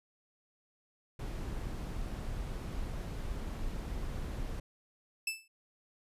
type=noise; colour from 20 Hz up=brown; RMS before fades=-38 dBFS; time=1.19-4.6 s; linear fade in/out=5 ms
type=tone with exponential decay; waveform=sawtooth; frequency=2637 Hz; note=E7; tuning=in tune; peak=-26 dBFS; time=5.27-5.48 s; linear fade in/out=5 ms; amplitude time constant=44 ms
effects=resampled to 32000 Hz